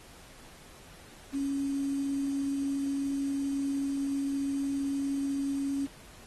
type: tone with quantisation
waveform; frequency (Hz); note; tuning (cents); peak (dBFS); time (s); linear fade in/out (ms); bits
sine; 277.2; C#4; 0; -28; 1.33-5.87; 20; 8
effects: pink hiss -53 dBFS RMS until 6.26 s + AAC 32 kbps